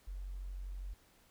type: tone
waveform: sine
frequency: 46.25 Hz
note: F#1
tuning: in tune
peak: -40 dBFS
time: 0.07-0.94 s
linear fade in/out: 10 ms
effects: pink hiss -67 dBFS RMS until 1.3 s